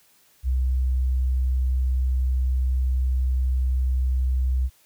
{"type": "tone", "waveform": "sine", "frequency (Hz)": 64, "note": "C2", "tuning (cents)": -38, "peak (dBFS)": -19, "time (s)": [0.43, 4.7], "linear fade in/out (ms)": 50, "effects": ["white hiss -59 dBFS RMS until 4.85 s"]}